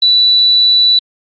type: tone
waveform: sine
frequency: 3958 Hz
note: B7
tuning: 3 cents sharp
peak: -6 dBFS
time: 0.02-0.99 s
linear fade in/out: 5 ms
effects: Opus 24 kbps